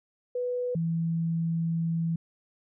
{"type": "tone pair in turn", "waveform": "sine", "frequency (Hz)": [493.9, 165.44], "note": ["B4", "E3"], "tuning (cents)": [0, 7], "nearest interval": "octave + perfect fifth", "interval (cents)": 1893, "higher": "first", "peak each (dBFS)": [-27, -25], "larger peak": "second", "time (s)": [[0.35, 0.75], [0.75, 2.16]], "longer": "second", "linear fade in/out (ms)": 5, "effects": []}